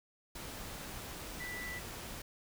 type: tone in noise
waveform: sine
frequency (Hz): 1975.5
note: B6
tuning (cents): 0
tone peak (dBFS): -41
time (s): 1.4-1.79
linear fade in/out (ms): 5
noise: pink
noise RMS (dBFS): -45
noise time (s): 0.35-2.22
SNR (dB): +1
effects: none